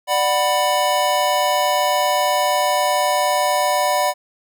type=chord; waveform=square; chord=B minor; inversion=first; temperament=just; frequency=592.7 / 740.8 / 987.8 Hz; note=D5 / F#5 / B5; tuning=+16 / +2 / 0 cents; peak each=-21 dBFS; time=0.07-4.14 s; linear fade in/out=50 ms; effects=none